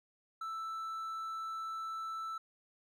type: tone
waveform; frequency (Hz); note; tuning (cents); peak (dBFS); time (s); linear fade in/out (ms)
triangle; 1322; E6; +5; -36; 0.41-2.38; 5
effects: none